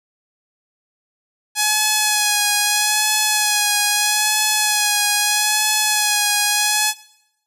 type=tone with vibrato; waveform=5% pulse; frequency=840 Hz; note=G#5; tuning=19 cents sharp; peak=-3 dBFS; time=1.55-6.94 s; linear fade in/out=50 ms; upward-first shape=sine; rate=0.78 Hz; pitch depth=28 cents each way; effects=noise-tail reverb RT60 0.8 s tail -20 dB re dry